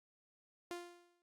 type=tone with exponential decay; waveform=sawtooth; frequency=349.2 Hz; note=F4; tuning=in tune; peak=-36 dBFS; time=0.71-1.22 s; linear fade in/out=0 ms; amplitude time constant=110 ms; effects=low-pass 12000 Hz 12 dB/octave + Opus 48 kbps